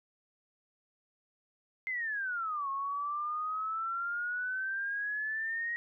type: exponential two-way sweep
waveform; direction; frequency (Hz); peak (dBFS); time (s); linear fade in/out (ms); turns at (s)
sine; down then up; 2100 to 1085 to 1893; -32; 1.87-5.76; 0; 2.69
effects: none